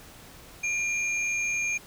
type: tone pair together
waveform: sine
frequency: 2400 / 6448 Hz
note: D7 / G8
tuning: +37 / +48 cents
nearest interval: octave + perfect fourth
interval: 1711 cents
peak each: -26 / -34 dBFS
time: 0.63-1.78 s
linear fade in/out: 10 ms
effects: pink hiss -49 dBFS RMS until 1.86 s